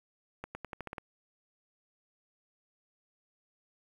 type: accelerating click train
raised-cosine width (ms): 0.5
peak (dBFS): -24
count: 8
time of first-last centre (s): 0.44-0.982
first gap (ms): 110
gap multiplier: 0.88
effects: 9-bit